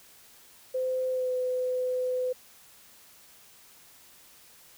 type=tone with pitch glide; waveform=sine; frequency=514 to 505.5 Hz; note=C5 to B4; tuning=-31 to +40 cents; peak=-26 dBFS; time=0.74-2.33 s; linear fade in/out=10 ms; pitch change=-29 cents; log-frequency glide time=1.1-1.32 s; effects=white hiss -55 dBFS RMS until 4.77 s